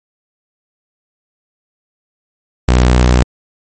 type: tone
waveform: sawtooth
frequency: 61.74 Hz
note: B1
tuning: in tune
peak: -3 dBFS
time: 2.68-3.23 s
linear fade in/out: 5 ms
effects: MP3 32 kbps